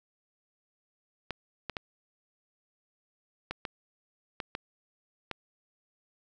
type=clicks; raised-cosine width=0.3 ms; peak=-18 dBFS; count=8; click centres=1.307 / 1.697 / 1.768 / 3.51 / 3.652 / 4.402 / 4.551 / 5.313 s; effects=none